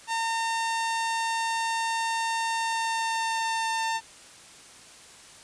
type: tone with pitch glide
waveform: sawtooth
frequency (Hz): 910 to 901.1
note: A#5 to A5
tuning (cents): -42 to +41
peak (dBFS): -22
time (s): 0.07-4.01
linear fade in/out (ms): 50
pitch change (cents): -17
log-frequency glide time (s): 2.53-3.74
effects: white hiss -49 dBFS RMS until 5.43 s + resampled to 22050 Hz